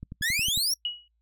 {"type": "click train", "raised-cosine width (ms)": 5, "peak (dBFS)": -25, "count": 7, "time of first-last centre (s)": [0.03, 0.575], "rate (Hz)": 11}
{"type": "exponential sweep", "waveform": "sawtooth", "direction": "up", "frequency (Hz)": [1661.2, 5780], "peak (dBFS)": -21, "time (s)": [0.22, 0.74], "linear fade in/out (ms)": 5}
{"type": "tone with exponential decay", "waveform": "sine", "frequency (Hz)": 2912, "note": "F#7", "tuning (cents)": -28, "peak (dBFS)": -24, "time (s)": [0.85, 1.08], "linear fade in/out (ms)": 2, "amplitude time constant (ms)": 50}
{"effects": ["noise-tail reverb RT60 0.1 s tail -26 dB re dry", "added 56 Hz sine -69 dBFS peak until 1.21 s"]}